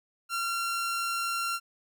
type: tone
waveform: sawtooth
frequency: 1372 Hz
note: F6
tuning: 31 cents flat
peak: -25 dBFS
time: 0.29-1.6 s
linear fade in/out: 50 ms
effects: none